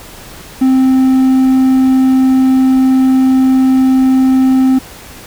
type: tone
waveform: triangle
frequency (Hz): 261.6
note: C4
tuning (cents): 0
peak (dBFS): -4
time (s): 0.61-4.79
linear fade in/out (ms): 10
effects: pink hiss -33 dBFS RMS until 5.26 s